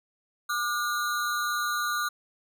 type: ring-modulated tone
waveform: square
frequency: 1318.5 Hz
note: E6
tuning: in tune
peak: -24 dBFS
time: 0.49-2.09 s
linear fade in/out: 10 ms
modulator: 120 Hz
effects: none